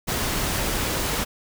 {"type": "noise", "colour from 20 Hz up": "pink", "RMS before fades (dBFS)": -25, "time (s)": [0.07, 1.25], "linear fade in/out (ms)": 20, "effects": []}